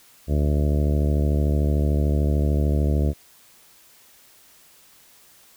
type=harmonic tone; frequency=73.42 Hz; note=D2; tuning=in tune; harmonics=1 / 2 / 3 / 4 / 5 / 6 / 7 / 8 / 9; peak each=-19 / -25 / -29 / -31 / -33 / -35 / -36 / -37 / -38 dBFS; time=0.27-3.14 s; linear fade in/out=50 ms; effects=white hiss -53 dBFS RMS until 5.56 s